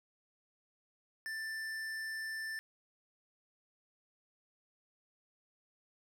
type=tone with tanh clipping; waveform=triangle; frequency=1772 Hz; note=A6; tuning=12 cents sharp; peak=-40 dBFS; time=1.26-2.59 s; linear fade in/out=0 ms; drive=18 dB; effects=none